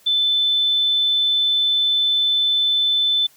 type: tone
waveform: sine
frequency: 3520 Hz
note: A7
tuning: in tune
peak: -15 dBFS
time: 0.06-3.27 s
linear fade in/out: 10 ms
effects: white hiss -53 dBFS RMS until 3.36 s